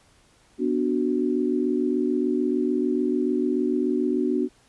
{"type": "chord", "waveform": "sine", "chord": "B minor", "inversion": "none", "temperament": "equal", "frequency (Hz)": [246.9, 293.7, 370], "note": ["B3", "D4", "F#4"], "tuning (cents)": [0, 0, 0], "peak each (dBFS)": -25, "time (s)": [0.58, 4.49], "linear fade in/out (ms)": 50, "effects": ["pink hiss -59 dBFS RMS until 4.68 s", "resampled to 24000 Hz"]}